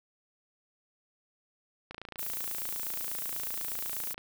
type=click train; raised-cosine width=0.3 ms; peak=-25 dBFS; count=65; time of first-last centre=1.91-4.18 s; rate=28.2 Hz
type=noise; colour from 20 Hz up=violet; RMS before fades=-36 dBFS; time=2.18-4.14 s; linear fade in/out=10 ms
effects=none